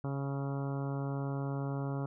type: harmonic tone with a mistuned harmonic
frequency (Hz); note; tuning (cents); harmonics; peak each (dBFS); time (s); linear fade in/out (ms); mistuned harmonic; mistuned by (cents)
138.59; C#3; 0; 1 / 2 / 3 / 4 / 5 / 6 / 7 / 8 / 9 / 10; -34 / -40 / -44 / -46 / -48 / -50 / -51 / -52 / -53 / -54; 0.04-2.06; 2; 9; +16
effects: none